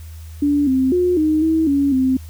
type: tone with pitch steps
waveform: sine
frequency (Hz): 289 / 261.8 / 358.8 / 309.6 / 320.8 / 280.6 / 260.7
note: D4 / C4 / F4 / D#4 / E4 / C#4 / C4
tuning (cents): -28 / +1 / +47 / -9 / -47 / +21 / -6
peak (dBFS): -13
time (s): 0.42-2.17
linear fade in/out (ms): 5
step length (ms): 250
effects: added 80 Hz sine -32 dBFS peak until 2.29 s + white hiss -48 dBFS RMS until 2.29 s